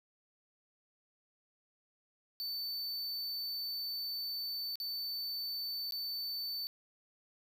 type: tone with dropouts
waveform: square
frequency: 4528 Hz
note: C#8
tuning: 36 cents sharp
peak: -37 dBFS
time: 2.4-6.67 s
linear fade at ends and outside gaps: 0 ms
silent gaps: 4.756-4.801 / 5.909-5.922 s
effects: 11-bit